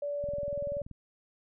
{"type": "tone with pitch glide", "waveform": "sine", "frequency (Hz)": [577, 573.7], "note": ["D5", "D5"], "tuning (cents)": [-31, -41], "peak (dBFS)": -31, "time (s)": [0.02, 0.82], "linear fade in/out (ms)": 5, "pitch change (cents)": -10, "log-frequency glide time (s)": [0.22, 0.67]}
{"type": "click train", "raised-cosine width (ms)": 5, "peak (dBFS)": -32, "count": 15, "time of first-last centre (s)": [0.24, 0.913], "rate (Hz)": 20.8}
{"effects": []}